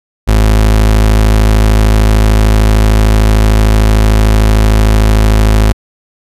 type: tone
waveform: 35% pulse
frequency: 53.3 Hz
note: G#1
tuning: 46 cents sharp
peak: -3 dBFS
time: 0.27-5.73 s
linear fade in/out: 20 ms
effects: resampled to 32000 Hz